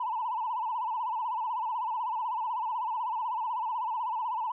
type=tone with vibrato; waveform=sine; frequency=932.3 Hz; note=A#5; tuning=in tune; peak=-28 dBFS; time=0-4.52 s; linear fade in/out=5 ms; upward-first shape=sine; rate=16 Hz; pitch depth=140 cents each way; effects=tanh soft clip ceiling -24 dBFS